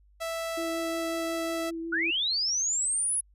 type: tone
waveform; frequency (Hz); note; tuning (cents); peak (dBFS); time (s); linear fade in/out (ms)
sawtooth; 659.3; E5; 0; -27; 0.2-1.71; 20
type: tone with vibrato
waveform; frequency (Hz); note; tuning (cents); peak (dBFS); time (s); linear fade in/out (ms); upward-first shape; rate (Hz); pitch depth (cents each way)
sine; 330.8; E4; +6; -32; 0.57-2.11; 10; sine; 5.5; 15
type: linear sweep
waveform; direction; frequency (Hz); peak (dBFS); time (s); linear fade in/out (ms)
sine; up; 1379 to 10548; -25; 1.92-3.21; 10
effects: added 50 Hz sine -57 dBFS peak until 3.34 s + resampled to 32000 Hz